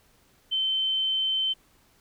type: tone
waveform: sine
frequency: 3086 Hz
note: G7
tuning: 28 cents flat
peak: -23 dBFS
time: 0.51-1.54 s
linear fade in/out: 20 ms
effects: pink hiss -62 dBFS RMS until 2 s